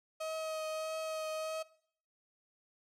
35% pulse tone with vibrato, 632 Hz, D#5, 27 cents sharp, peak -35 dBFS, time 0.2-1.63 s, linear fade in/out 10 ms, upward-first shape triangle, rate 1.6 Hz, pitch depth 16 cents each way, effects noise-tail reverb RT60 0.6 s tail -19 dB re dry + low-pass 11000 Hz 12 dB/octave

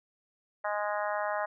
harmonic tone, 207.7 Hz, G#3, in tune, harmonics 3 / 4 / 5 / 6 / 7 / 8 / 9, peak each -33 / -35 / -37 / -39 / -40 / -41 / -42 dBFS, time 0.64-1.46 s, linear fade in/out 10 ms, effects none

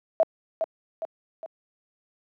sine tone with echo, 650 Hz, E5, 24 cents flat, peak -15 dBFS, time 0.2-0.23 s, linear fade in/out 0 ms, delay 410 ms, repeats 3, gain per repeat -6 dB, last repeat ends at 1.46 s, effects high-pass 400 Hz 12 dB/octave

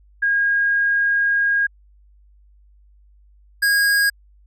sine / square tone pair in turn, 1630 / 1635.9 Hz, G#6 / G#6, -33 / -27 cents, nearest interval unison, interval 6 cents, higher second, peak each -15 dBFS, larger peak neither, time 0.22-1.67 / 3.62-4.1 s, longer first, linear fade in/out 10 ms, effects added 50 Hz sine -49 dBFS peak until 4.46 s

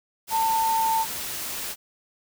sine tone in noise, 897 Hz, A5, 33 cents sharp, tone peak -20 dBFS, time 0.3-1.06 s, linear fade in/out 50 ms, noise white, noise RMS -32 dBFS, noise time 0.27-1.76 s, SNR +9 dB, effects none

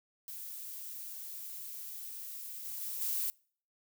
violet noise with level steps, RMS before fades -44 / -41 / -39 / -34 dBFS, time 0.28-3.3 s, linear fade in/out 0 ms, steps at 2.65 / 2.81 / 3.01 s, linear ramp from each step 2 ms, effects noise-tail reverb RT60 0.5 s tail -26 dB re dry

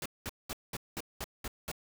pink noise bursts, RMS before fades -38 dBFS, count 8, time 0.02-1.716 s, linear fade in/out 2 ms, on 37 ms, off 200 ms, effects none

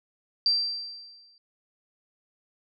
sine tone with exponential decay, 4700 Hz, D8, 1 cent sharp, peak -18 dBFS, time 0.46-1.38 s, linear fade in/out 1 ms, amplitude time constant 200 ms, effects none

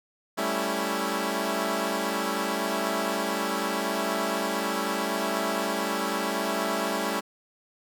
10% pulse chord, A dominant seventh, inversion third, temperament equal, 196 / 220 / 277.2 / 329.6 Hz, G3 / A3 / C#4 / E4, 0 / 0 / 0 / 0 cents, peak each -23 / -23 / -24 / -24 dBFS, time 0.37-7.21 s, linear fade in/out 20 ms, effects none

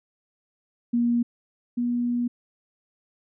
sine tone pair in turn, 237.8 / 241.4 Hz, A#3 / B3, +35 / -39 cents, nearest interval unison, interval 26 cents, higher second, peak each -19 / -22 dBFS, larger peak first, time 0.93-1.23 / 1.77-2.28 s, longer second, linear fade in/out 10 ms, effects none

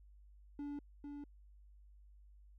triangle tone with echo, 288.2 Hz, D4, 33 cents flat, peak -39 dBFS, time 0.59-0.79 s, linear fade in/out 2 ms, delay 450 ms, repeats 1, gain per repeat -4 dB, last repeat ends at 1.24 s, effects added 50 Hz sine -58 dBFS peak until 2.58 s

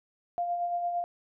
sine tone with tremolo, 698.5 Hz, F5, in tune, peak -26 dBFS, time 0.38-1.04 s, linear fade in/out 0 ms, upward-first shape sine, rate 8.8 Hz, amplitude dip 40%, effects none

